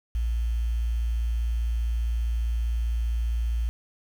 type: tone with quantisation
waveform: sine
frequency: 57.6 Hz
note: A#1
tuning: 20 cents flat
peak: -23 dBFS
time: 0.15-3.69 s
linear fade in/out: 0 ms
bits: 8
effects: none